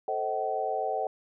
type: chord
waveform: sine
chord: A diminished seventh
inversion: none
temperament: just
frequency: 440 / 528 / 633.6 / 760.3 Hz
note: A4 / C5 / Eb5 / Gb5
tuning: 0 / +16 / +31 / +47 cents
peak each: -34 / -35 / -34 / -30 dBFS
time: 0.08-1.07 s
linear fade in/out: 2 ms
effects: none